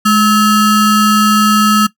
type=ring-modulated tone; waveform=square; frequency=752 Hz; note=F#5; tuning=28 cents sharp; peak=-5 dBFS; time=0.05-1.87 s; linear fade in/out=10 ms; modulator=541 Hz; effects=noise-tail reverb RT60 0.1 s tail -17 dB re dry